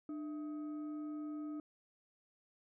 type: tone with frequency modulation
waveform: sine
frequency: 300.1 Hz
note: D4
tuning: 38 cents sharp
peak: -40 dBFS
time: 0.09-1.6 s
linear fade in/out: 2 ms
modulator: 961 Hz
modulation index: 0.26
effects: none